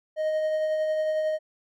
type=tone with tremolo; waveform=triangle; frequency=622.3 Hz; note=D#5; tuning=in tune; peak=-20 dBFS; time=0.16-1.39 s; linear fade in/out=50 ms; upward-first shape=triangle; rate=11 Hz; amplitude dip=30%; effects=none